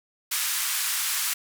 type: band-pass noise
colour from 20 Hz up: white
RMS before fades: -27 dBFS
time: 0.31-1.34 s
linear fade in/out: 10 ms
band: 1100 to 15000 Hz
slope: 24 dB/octave
effects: none